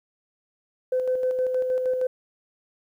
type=tone with tremolo; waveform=sine; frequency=510 Hz; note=C5; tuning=44 cents flat; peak=-19 dBFS; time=0.92-2.07 s; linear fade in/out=5 ms; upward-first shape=square; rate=6.4 Hz; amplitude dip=40%; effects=tanh soft clip ceiling -16 dBFS + 10-bit